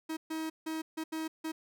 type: tone bursts at uneven times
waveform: 45% pulse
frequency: 318.2 Hz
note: D#4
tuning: 39 cents sharp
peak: -34 dBFS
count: 6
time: 0.09-0.17 / 0.3-0.5 / 0.66-0.82 / 0.97-1.04 / 1.12-1.28 / 1.44-1.52 s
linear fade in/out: 10 ms
effects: none